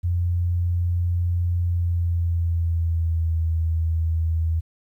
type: tone with pitch glide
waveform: sine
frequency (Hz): 87.31 to 81.46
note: F2 to E2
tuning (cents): 0 to -20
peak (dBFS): -19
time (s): 0.03-4.61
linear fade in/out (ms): 20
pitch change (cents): -120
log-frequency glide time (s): 1.61-3.41
effects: 10-bit